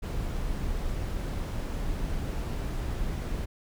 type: noise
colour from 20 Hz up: brown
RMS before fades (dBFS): -31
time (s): 0.02-3.46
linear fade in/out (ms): 20
effects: none